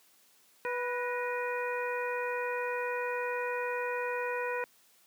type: harmonic tone with a mistuned harmonic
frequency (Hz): 491.1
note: B4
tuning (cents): -10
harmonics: 1 / 2 / 3 / 4 / 5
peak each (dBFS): -34 / -37 / -39 / -40 / -41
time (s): 0.65-4.64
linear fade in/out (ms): 0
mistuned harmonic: 4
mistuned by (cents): -74
effects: white hiss -64 dBFS RMS until 5.06 s + high-pass 150 Hz 12 dB/octave